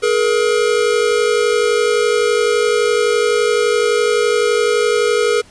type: tone pair together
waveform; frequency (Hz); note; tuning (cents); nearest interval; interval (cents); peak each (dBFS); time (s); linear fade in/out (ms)
square; 423.4 / 475.2; G#4 / A#4; +33 / +33; major second; 200; -16; 0.02-5.42; 20
effects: pink hiss -46 dBFS RMS until 5.5 s + resampled to 22050 Hz